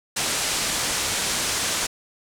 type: low-pass noise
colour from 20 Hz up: white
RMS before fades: -25 dBFS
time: 0.16-1.87 s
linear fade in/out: 10 ms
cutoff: 9100 Hz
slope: 24 dB/octave
effects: none